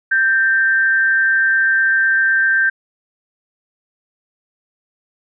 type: tone pair together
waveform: sine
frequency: 1568 / 1803.8 Hz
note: G6 / A6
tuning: 0 / +43 cents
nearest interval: major second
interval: 243 cents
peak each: -12 / -21 dBFS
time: 0.11-2.7 s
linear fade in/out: 10 ms
effects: none